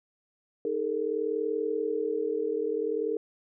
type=chord; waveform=sine; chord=D# suspended fourth; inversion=none; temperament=equal with one note detuned; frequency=311.1 / 415.3 / 455.8 Hz; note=D#4 / G#4 / A#4; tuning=0 / 0 / -39 cents; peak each=-35 / -31 / -29 dBFS; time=0.65-3.17 s; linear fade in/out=2 ms; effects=none